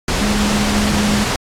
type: tone in noise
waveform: sine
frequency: 207.7 Hz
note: G#3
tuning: in tune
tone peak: -16 dBFS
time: 0.21-1.24 s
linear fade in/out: 2 ms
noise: pink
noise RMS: -18 dBFS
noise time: 0.08-1.36 s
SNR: -1 dB
effects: low-pass 8000 Hz 12 dB/octave + AAC 64 kbps